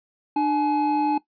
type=tone pair together; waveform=triangle; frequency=299.8 / 848 Hz; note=D4 / G#5; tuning=+36 / +36 cents; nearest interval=octave + tritone; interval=1800 cents; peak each=-20 dBFS; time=0.36-1.18 s; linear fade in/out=5 ms; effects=noise-tail reverb RT60 0.1 s tail -17 dB re dry + resampled to 11025 Hz